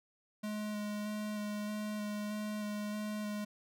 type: tone with vibrato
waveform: square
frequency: 210 Hz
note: G#3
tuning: 19 cents sharp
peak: -37 dBFS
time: 0.43-3.45 s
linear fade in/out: 10 ms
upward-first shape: square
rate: 1.6 Hz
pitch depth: 11 cents each way
effects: none